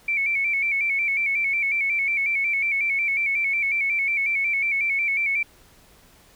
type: tone with vibrato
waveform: sine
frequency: 2271 Hz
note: C#7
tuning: 41 cents sharp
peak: -20 dBFS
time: 0.08-5.43 s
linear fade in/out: 5 ms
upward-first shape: square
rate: 5.5 Hz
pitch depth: 54 cents each way
effects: pink hiss -54 dBFS RMS until 6.35 s